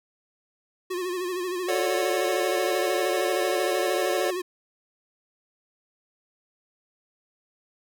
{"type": "tone with vibrato", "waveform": "square", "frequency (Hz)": 361.7, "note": "F#4", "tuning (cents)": -39, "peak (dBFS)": -28, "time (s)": [0.9, 4.42], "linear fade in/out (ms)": 10, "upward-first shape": "sine", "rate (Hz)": 13, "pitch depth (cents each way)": 64}
{"type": "chord", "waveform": "square", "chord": "D major seventh", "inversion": "second", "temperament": "just", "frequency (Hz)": [440.5, 550.6, 587.3, 734.2], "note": ["A4", "C#5", "D5", "F#5"], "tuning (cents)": [2, -12, 0, -14], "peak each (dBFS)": [-31, -30, -31, -32], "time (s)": [1.68, 4.31], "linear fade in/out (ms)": 10}
{"effects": []}